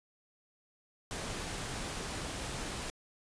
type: noise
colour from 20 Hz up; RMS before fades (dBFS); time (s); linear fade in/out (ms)
pink; -39; 1.11-2.9; 0
effects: resampled to 22050 Hz